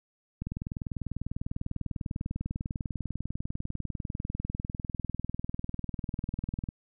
click train, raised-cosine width 5 ms, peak -21 dBFS, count 127, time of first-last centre 0.42-6.689 s, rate 20.1 Hz, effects none

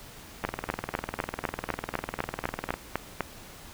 two click trains, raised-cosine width 0.5 ms, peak -15 / -11 dBFS, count 47 / 12, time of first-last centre 0.44-2.74 / 0.45-3.207 s, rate 20 / 3.99 Hz, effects pink hiss -47 dBFS RMS until 3.73 s

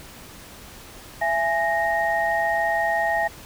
sine tone cluster, 669 / 831 / 1863 Hz, E5 / G#5 / A#6, +25 / +1 / -2 cents, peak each -24 dBFS, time 1.21-3.28 s, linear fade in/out 10 ms, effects pink hiss -43 dBFS RMS until 3.45 s

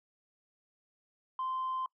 sine tone, 1039 Hz, C6, 12 cents flat, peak -31 dBFS, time 1.39-1.86 s, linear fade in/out 2 ms, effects noise-tail reverb RT60 0.1 s tail -25 dB re dry + tanh soft clip ceiling -29 dBFS

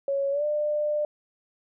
sine tone with pitch glide, 554.4 to 597.6 Hz, C#5 to D5, 0 to +30 cents, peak -23 dBFS, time 0.08-1.05 s, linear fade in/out 2 ms, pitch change +130 cents, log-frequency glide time 0.31-0.44 s, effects none

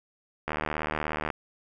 click train, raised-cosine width 0.5 ms, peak -14 dBFS, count 64, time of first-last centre 0.48-1.302 s, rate 76.6 Hz, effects none

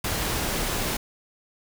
pink noise, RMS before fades -27 dBFS, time 0.04-0.97 s, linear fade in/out 5 ms, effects none

